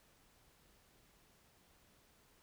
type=silence; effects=pink hiss -69 dBFS RMS until 2.42 s